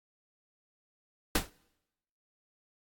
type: noise with exponential decay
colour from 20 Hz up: pink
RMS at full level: -22 dBFS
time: 1.35-1.5 s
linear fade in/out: 5 ms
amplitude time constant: 32 ms
effects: noise-tail reverb RT60 0.9 s tail -25 dB re dry + AAC 64 kbps